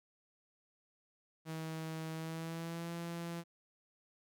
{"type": "tone with pitch glide", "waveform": "sawtooth", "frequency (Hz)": [160.1, 169.62], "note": ["D#3", "E3"], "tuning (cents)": [50, 50], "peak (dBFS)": -36, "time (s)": [1.45, 3.44], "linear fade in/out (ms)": 50, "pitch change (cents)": 100, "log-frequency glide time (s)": [2.13, 2.92], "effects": []}